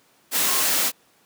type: tone in noise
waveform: sine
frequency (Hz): 1074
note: C6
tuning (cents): +45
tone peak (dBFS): -30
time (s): 0.44-0.64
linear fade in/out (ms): 50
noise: white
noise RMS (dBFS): -21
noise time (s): 0.31-0.92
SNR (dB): -12
effects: pink hiss -59 dBFS RMS until 1.25 s + high-pass 200 Hz 12 dB/octave